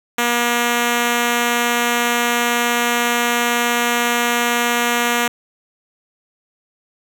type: tone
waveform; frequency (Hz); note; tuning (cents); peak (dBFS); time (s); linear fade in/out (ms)
5% pulse; 239; A#3; +43; -4; 0.18-5.28; 5
effects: none

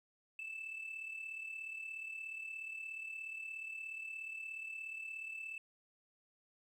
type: tone with amplitude modulation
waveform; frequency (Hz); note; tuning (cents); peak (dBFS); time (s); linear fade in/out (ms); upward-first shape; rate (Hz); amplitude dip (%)
sine; 2637; E7; 0; -38; 0.39-5.58; 2; sine; 36.9; 65
effects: tanh soft clip ceiling -39 dBFS + 12-bit

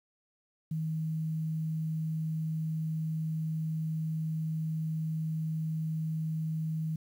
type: tone with quantisation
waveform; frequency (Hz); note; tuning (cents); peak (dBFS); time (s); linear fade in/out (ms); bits
sine; 158.5; D#3; +32; -30; 0.71-6.96; 5; 10
effects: none

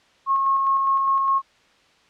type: tone with tremolo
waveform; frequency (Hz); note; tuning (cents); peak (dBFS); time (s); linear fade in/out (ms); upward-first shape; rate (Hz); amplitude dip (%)
sine; 1086; C#6; -36; -16; 0.26-1.42; 50; square; 4.9; 25
effects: white hiss -57 dBFS RMS until 2.09 s + low-pass 4000 Hz 12 dB/octave

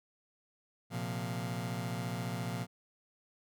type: chord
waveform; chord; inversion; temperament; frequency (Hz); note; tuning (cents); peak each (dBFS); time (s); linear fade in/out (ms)
sawtooth; Bb suspended second; none; just; 116.54 / 131.11 / 174.81; Bb2 / C3 / F3; 0 / +4 / +2; -34 / -37 / -35; 0.9-2.67; 50
effects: none

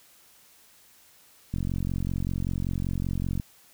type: click train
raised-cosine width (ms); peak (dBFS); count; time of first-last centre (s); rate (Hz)
5; -17; 85; 1.54-3.398; 45.2
effects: white hiss -57 dBFS RMS until 3.73 s

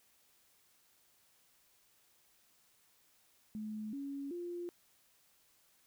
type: tone with pitch steps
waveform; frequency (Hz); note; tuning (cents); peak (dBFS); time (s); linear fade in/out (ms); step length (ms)
sine; 214.7 / 279 / 349.1; A3 / C#4 / F4; -42 / +11 / -1; -39; 3.55-4.69; 0; 380
effects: white hiss -70 dBFS RMS until 5.86 s

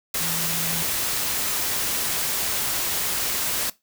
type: tone in noise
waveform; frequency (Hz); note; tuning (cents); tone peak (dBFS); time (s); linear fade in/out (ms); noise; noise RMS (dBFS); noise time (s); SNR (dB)
sine; 166.2; E3; +15; -33; 0.2-0.83; 5; white; -25; 0.14-3.7; -11
effects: noise-tail reverb RT60 0.2 s tail -19 dB re dry

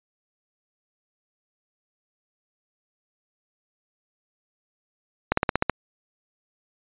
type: slowing click train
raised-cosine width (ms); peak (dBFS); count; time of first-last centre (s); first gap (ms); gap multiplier
0.5; -4; 7; 5.32-5.697; 54; 1.06
effects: resampled to 8000 Hz

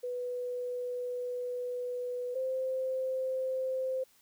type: tone pair in turn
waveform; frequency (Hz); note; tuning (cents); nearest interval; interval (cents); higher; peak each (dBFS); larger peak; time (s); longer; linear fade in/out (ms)
sine; 493.9 / 520.7; B4 / C5; 0 / -8; minor second; 92; second; -33 / -30; second; 0.03-2.35 / 2.35-4.04; first; 10
effects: white hiss -65 dBFS RMS until 4.21 s

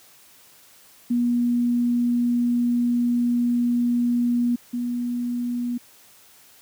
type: tone pair in turn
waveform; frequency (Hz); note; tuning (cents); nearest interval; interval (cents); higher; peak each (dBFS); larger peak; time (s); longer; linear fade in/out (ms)
sine; 240.8 / 242.2; B3 / B3; -44 / -34; unison; 10; second; -18 / -23; first; 1.1-4.56 / 4.73-5.78; first; 10
effects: white hiss -52 dBFS RMS until 6.61 s + high-pass 60 Hz 12 dB/octave

